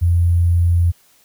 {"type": "tone with sample-and-hold", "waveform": "sine", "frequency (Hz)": 86.2, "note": "F2", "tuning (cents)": -22, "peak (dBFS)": -11, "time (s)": [0.01, 0.92], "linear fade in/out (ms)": 20, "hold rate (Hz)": 11025, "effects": ["white hiss -54 dBFS RMS until 1.24 s"]}